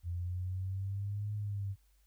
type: exponential two-way sweep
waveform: sine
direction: up then down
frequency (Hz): 85.8 to 105.2 to 97.2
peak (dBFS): -34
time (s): 0.03-1.76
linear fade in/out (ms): 50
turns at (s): 1.34
effects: added 50 Hz sine -65 dBFS peak until 2.06 s + white hiss -75 dBFS RMS until 2.06 s